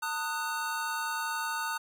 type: chord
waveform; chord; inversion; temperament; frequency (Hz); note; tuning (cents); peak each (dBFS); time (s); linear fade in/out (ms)
square; D# diminished; second; equal with one note detuned; 902.1 / 1244.5 / 1480; A5 / D#6 / F#6; +43 / 0 / 0; -36 / -37 / -36; 0.02-1.78; 10
effects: none